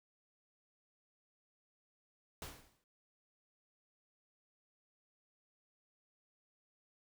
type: noise with exponential decay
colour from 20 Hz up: pink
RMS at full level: -44 dBFS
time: 2.42-2.84 s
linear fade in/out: 1 ms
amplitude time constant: 90 ms
effects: none